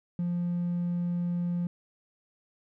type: tone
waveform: triangle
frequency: 174.61 Hz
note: F3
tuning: in tune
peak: -24 dBFS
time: 0.19-1.67 s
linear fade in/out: 2 ms
effects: tanh soft clip ceiling -22 dBFS